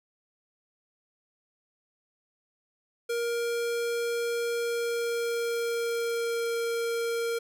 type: tone with pitch glide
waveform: square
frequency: 470 to 464.6 Hz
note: A#4 to A#4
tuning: +14 to -6 cents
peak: -28 dBFS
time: 3.09-7.39 s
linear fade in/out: 10 ms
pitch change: -20 cents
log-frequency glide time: 4.57-6.59 s
effects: none